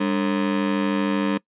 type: ring-modulated tone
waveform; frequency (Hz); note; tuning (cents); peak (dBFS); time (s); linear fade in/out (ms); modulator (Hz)
35% pulse; 246.9; B3; 0; -15; 0-1.38; 10; 46.5
effects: noise-tail reverb RT60 0.1 s tail -23 dB re dry + resampled to 8000 Hz